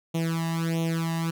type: tone with flanger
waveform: sawtooth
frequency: 164.81 Hz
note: E3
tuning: in tune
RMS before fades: -27 dBFS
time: 0.14-1.31 s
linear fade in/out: 10 ms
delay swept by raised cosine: 0.31 to 1.07 ms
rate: 1.5 Hz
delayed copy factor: +0.9
effects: none